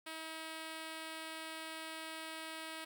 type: tone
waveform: 5% pulse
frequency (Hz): 319.8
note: D#4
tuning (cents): +48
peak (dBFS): -32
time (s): 0.06-2.85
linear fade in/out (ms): 10
effects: none